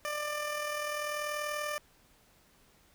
15% pulse tone with amplitude modulation, 595 Hz, D5, 22 cents sharp, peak -25 dBFS, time 0.05-1.78 s, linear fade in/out 0 ms, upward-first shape sine, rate 40.4 Hz, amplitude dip 40%, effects pink hiss -64 dBFS RMS until 2.94 s

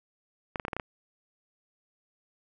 clicks, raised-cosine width 0.5 ms, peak -17 dBFS, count 7, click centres 0.558 / 0.598 / 0.651 / 0.682 / 0.732 / 0.766 / 0.798 s, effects none

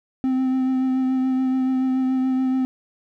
triangle tone with vibrato, 260 Hz, C4, 11 cents flat, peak -16 dBFS, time 0.24-2.65 s, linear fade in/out 0 ms, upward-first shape triangle, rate 7 Hz, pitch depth 19 cents each way, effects none

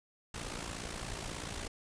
pink noise with amplitude modulation, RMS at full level -38 dBFS, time 0.34-1.68 s, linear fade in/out 5 ms, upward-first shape sine, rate 56.7 Hz, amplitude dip 65%, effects resampled to 22050 Hz

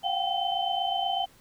sine tone cluster, 703 / 760 / 788 / 3070 Hz, F5 / F#5 / G5 / G7, +11 / +46 / +9 / -37 cents, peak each -31 dBFS, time 0.03-1.26 s, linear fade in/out 20 ms, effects pink hiss -58 dBFS RMS until 1.4 s

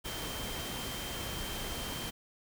sine tone in noise, 3142 Hz, G7, 3 cents sharp, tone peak -44 dBFS, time 0.04-2.11 s, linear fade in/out 20 ms, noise pink, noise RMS -39 dBFS, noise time 0.04-2.11 s, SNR -8 dB, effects none

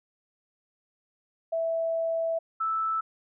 sine tone pair in turn, 658 / 1316 Hz, E5 / E6, -3 / -3 cents, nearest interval octave, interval 1200 cents, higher second, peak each -25 dBFS, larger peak neither, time 1.52-2.39 / 2.6-3.01 s, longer first, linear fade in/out 10 ms, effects none

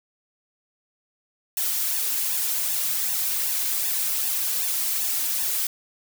blue noise with flanger, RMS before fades -25 dBFS, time 1.57-5.67 s, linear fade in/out 2 ms, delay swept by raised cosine 1.1 to 3.3 ms, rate 2.6 Hz, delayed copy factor +0.85, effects none

